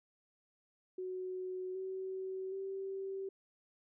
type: tone with pitch steps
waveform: sine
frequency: 370 / 378.4 / 387.1 Hz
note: F#4 / F#4 / G4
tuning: 0 / +39 / -22 cents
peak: -38 dBFS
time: 0.98-3.29 s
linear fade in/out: 5 ms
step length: 770 ms
effects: none